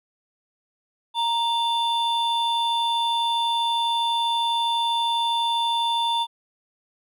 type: tone pair together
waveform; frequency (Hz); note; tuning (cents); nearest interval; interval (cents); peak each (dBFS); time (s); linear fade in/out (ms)
triangle; 932.3 / 3520; A#5 / A7; 0 / 0; octave + major seventh; 2300; -20 / -24; 1.14-6.27; 50
effects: none